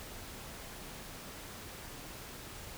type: silence
effects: pink hiss -47 dBFS RMS until 2.77 s